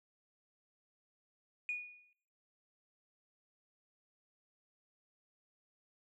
sine tone with exponential decay, 2456 Hz, D#7, 23 cents flat, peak -32 dBFS, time 1.69-2.13 s, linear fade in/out 1 ms, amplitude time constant 95 ms, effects noise-tail reverb RT60 0.7 s tail -26 dB re dry + tanh soft clip ceiling -29 dBFS

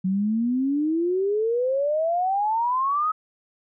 sine exponential sweep, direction up, 183.2 to 1285 Hz, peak -20 dBFS, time 0.04-3.12 s, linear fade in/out 10 ms, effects none

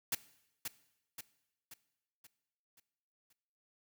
white noise with echo, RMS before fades -33 dBFS, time 0.12-0.15 s, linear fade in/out 5 ms, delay 530 ms, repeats 6, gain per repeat -6 dB, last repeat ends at 3.33 s, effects noise-tail reverb RT60 0.9 s tail -18 dB re dry

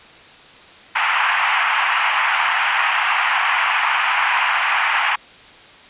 pink band-pass noise, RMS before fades -18 dBFS, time 0.95-5.16 s, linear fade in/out 10 ms, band 820 to 2900 Hz, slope 48 dB/octave, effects white hiss -43 dBFS RMS until 5.89 s + resampled to 8000 Hz

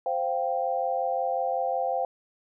sine chord, C suspended fourth, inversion none, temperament equal, 523.3 / 698.5 / 784 Hz, C5 / F5 / G5, 0 / 0 / 0 cents, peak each -29 dBFS, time 0.06-2.05 s, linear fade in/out 2 ms, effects none

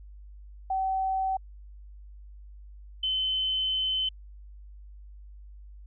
sine tone pair in turn, 764 / 3056 Hz, G5 / G7, -45 / -45 cents, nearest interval 2 octaves, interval 2400 cents, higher second, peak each -25 dBFS, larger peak neither, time 0.7-1.37 / 3.03-4.09 s, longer second, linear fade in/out 5 ms, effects added 50 Hz sine -44 dBFS peak until 5.86 s

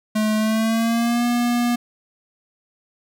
square tone with pitch glide, 215.3 to 240.3 Hz, A3 to B3, -37 to -47 cents, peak -18 dBFS, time 0.15-1.76 s, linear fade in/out 10 ms, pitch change +190 cents, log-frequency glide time 0.37-1.25 s, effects none

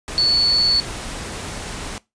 sine tone in noise, 4441 Hz, C#8, 2 cents sharp, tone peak -13 dBFS, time 0.18-0.8 s, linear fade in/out 0 ms, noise pink, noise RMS -30 dBFS, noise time 0.08-1.98 s, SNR +14 dB, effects noise-tail reverb RT60 0.2 s tail -20 dB re dry + resampled to 22050 Hz

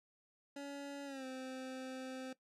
25% pulse tone with pitch glide, 282 to 260.1 Hz, C#4 to C4, +30 to -10 cents, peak -40 dBFS, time 0.56-2.33 s, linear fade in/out 5 ms, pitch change -140 cents, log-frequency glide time 1.05-1.25 s, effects noise-tail reverb RT60 0.1 s tail -17 dB re dry + low-pass 9000 Hz 12 dB/octave

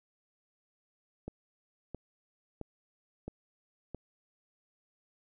click train, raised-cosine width 2 ms, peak -26 dBFS, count 5, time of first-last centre 1.28-3.947 s, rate 1.5 Hz, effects none

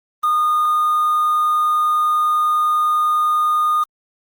triangle tone with quantisation, 1225 Hz, D#6, 27 cents flat, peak -12 dBFS, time 0.23-3.84 s, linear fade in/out 10 ms, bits 6, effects Opus 24 kbps

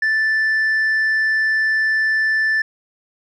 sine tone, 1760 Hz, A6, in tune, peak -12 dBFS, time 0.02-2.62 s, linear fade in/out 5 ms, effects tanh soft clip ceiling -14 dBFS

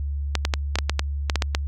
clicks, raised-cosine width 0.2 ms, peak -4 dBFS, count 11, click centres 0.353 / 0.451 / 0.538 / 0.756 / 0.787 / 0.896 / 0.994 / 1.298 / 1.357 / 1.422 / 1.549 s, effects added 71 Hz sine -24 dBFS peak until 1.67 s

